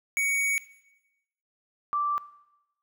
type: tone pair in turn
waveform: square / sine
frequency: 2242 / 1170.6 Hz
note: C#7 / D6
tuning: +19 / -6 cents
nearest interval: major seventh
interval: 1125 cents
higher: first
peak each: -24 dBFS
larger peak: neither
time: 0.17-0.58 / 1.93-2.18 s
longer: first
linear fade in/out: 0 ms
effects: noise-tail reverb RT60 0.9 s tail -17 dB re dry